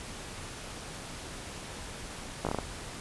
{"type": "slowing click train", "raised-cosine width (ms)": 1, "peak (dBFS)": -16, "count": 6, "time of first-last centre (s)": [2.45, 2.587], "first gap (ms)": 17, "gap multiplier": 1.24, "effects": ["pink hiss -42 dBFS RMS until 3 s", "resampled to 24000 Hz"]}